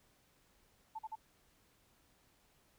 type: tone bursts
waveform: sine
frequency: 880 Hz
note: A5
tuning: in tune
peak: -40 dBFS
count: 3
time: 0.95-1.156 s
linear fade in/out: 10 ms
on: 40 ms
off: 43 ms
effects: pink hiss -71 dBFS RMS until 2.78 s